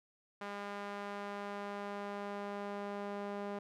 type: tone with band-pass filter sweep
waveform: sawtooth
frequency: 202.6 Hz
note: G#3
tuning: 43 cents flat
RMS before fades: -42 dBFS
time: 0.41-3.59 s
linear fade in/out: 5 ms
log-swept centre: 1200 to 630 Hz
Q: 0.82
effects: none